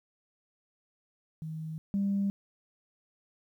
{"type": "tone pair in turn", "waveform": "sine", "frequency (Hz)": [158.3, 198.72], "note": ["D#3", "G3"], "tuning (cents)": [30, 24], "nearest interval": "major third", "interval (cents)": 394, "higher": "second", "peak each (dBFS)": [-35, -25], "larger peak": "second", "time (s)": [[1.42, 1.78], [1.94, 2.3]], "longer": "neither", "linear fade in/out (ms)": 0, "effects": ["tanh soft clip ceiling -22 dBFS", "11-bit"]}